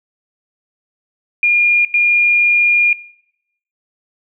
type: tone bursts at uneven times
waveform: sine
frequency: 2418 Hz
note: D7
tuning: 50 cents sharp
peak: -9 dBFS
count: 2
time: 1.43-1.85 / 1.94-2.93 s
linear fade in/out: 2 ms
effects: noise-tail reverb RT60 0.8 s tail -21 dB re dry